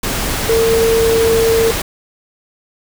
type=tone in noise; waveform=sine; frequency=453.8 Hz; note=A#4; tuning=47 cents flat; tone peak=-10 dBFS; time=0.49-1.71 s; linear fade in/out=5 ms; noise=pink; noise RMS=-19 dBFS; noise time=0.03-1.82 s; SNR=+6 dB; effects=none